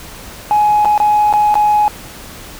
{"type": "tone with dropouts", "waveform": "sine", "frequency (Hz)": 839, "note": "G#5", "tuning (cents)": 17, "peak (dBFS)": -7, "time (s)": [0.51, 1.88], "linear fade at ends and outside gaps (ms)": 0, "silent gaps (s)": [[0.848, 0.855], [0.978, 1.001], [1.327, 1.337], [1.542, 1.554]], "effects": ["tanh soft clip ceiling -5 dBFS", "pink hiss -33 dBFS RMS until 2.59 s"]}